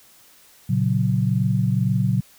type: chord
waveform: sine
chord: F# major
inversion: first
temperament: equal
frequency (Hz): 116.54 / 138.59 / 185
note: A#2 / C#3 / F#3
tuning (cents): 0 / 0 / 0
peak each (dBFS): -21 / -22 / -22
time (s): 0.69-2.21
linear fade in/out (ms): 10
effects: white hiss -52 dBFS RMS until 2.38 s